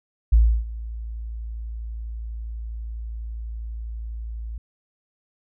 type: tone with ADSR envelope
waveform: sine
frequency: 56.1 Hz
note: A1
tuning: 34 cents sharp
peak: -9 dBFS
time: 0.32-4.58 s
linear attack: 11 ms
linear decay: 310 ms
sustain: -20 dB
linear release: 3 ms
effects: tanh soft clip ceiling -6 dBFS